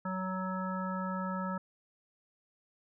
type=harmonic tone; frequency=186.8 Hz; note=F#3; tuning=17 cents sharp; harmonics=1 / 3 / 5 / 7 / 9; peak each=-35 / -42 / -41 / -39 / -47 dBFS; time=0.05-1.58 s; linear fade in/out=5 ms; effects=none